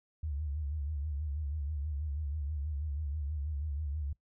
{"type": "tone with vibrato", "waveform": "sine", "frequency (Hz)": 73.9, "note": "D2", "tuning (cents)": 11, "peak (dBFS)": -33, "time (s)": [0.23, 4.13], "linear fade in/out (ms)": 5, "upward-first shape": "sine", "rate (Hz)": 6.2, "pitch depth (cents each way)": 110, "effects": ["noise-tail reverb RT60 0.1 s tail -21 dB re dry"]}